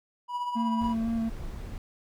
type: tone with tremolo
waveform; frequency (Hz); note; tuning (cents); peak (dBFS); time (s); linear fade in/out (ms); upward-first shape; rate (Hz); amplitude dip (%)
triangle; 976; B5; -21; -25; 0.28-0.95; 50; triangle; 16; 55
type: tone with vibrato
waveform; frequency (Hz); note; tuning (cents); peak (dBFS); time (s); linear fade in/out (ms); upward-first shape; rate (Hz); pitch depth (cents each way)
triangle; 227.6; A#3; -41; -24; 0.55-1.3; 20; square; 4; 15
type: noise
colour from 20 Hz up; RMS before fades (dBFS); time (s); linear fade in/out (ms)
brown; -38; 0.81-1.78; 2
effects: none